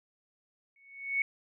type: tone with exponential growth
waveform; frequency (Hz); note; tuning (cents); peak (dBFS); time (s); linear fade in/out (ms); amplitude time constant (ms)
sine; 2217; C#7; 0; -23; 0.76-1.22; 2; 99
effects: none